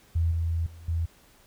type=tone with level steps; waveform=sine; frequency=83 Hz; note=E2; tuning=12 cents sharp; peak=-21 / -24 / -43 / -24 dBFS; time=0.15-1.06 s; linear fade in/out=10 ms; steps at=0.31 / 0.66 / 0.88 s; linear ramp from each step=5 ms; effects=pink hiss -58 dBFS RMS until 1.46 s